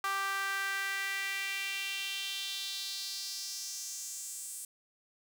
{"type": "tone with high-pass filter sweep", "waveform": "sawtooth", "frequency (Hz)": 392, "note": "G4", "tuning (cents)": 0, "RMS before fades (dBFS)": -37, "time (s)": [0.04, 4.65], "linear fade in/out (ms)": 2, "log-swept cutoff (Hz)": [1200, 8700], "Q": 3.1, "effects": []}